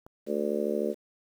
click, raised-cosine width 1 ms, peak -33 dBFS, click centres 0.065 s
harmonic tone, 73.3 Hz, D2, 3 cents flat, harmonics 3 / 4 / 5 / 6 / 7 / 8, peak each -33 / -38 / -32 / -32 / -34 / -34 dBFS, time 0.26-0.95 s, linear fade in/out 50 ms
effects 9-bit

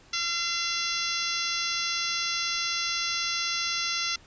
harmonic tone, 684 Hz, F5, 36 cents flat, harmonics 2 / 3 / 4 / 5 / 6 / 7 / 8 / 9, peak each -35 / -35 / -35 / -35 / -35 / -35 / -35 / -35 dBFS, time 0.13-4.16 s, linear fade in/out 5 ms, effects pink hiss -55 dBFS RMS until 4.26 s + resampled to 16000 Hz

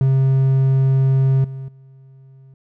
triangle tone with level steps, 133.7 Hz, C3, 38 cents sharp, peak -10 / -25 / -40 dBFS, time 0.01-2.54 s, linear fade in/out 2 ms, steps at 1.44 / 1.68 s, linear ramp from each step 5 ms, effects none

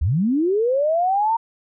sine linear sweep, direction up, 61.74 to 930 Hz, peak -16 dBFS, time 0.01-1.37 s, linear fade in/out 10 ms, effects none

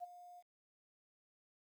sine tone with ADSR envelope, 710 Hz, F5, 28 cents sharp, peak -40 dBFS, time 0-0.43 s, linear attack 34 ms, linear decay 19 ms, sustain -13 dB, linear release 42 ms, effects 12-bit

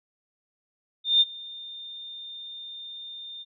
sine tone with ADSR envelope, 3618 Hz, A7, 48 cents sharp, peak -14 dBFS, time 1.04-3.45 s, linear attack 170 ms, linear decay 33 ms, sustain -23 dB, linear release 35 ms, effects none

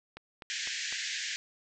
click train, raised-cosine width 0.3 ms, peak -27 dBFS, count 4, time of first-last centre 0.17-0.926 s, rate 3.97 Hz
pink band-pass noise, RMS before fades -36 dBFS, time 0.5-1.36 s, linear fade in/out 0 ms, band 1600 to 7400 Hz, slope 96 dB/octave
effects none

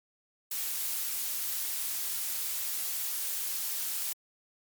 blue noise, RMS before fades -33 dBFS, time 0.51-4.13 s, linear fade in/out 5 ms, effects MP3 96 kbps

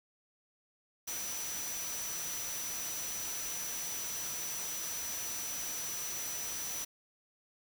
sine tone in noise, 5920 Hz, F#8, in tune, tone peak -39 dBFS, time 1.07-6.85 s, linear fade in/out 10 ms, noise white, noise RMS -41 dBFS, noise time 1.07-6.85 s, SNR -1 dB, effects none

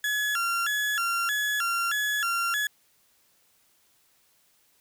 35% pulse tone with vibrato, 1529 Hz, G6, 44 cents flat, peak -23 dBFS, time 0.04-2.67 s, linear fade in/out 2 ms, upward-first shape square, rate 1.6 Hz, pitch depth 180 cents each way, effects white hiss -65 dBFS RMS until 4.8 s

